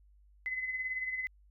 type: tone with tremolo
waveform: sine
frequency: 2030 Hz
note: B6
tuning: 47 cents sharp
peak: -31 dBFS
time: 0.46-1.27 s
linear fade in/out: 0 ms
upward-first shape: sine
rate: 18 Hz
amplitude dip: 55%
effects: added 50 Hz sine -59 dBFS peak until 1.5 s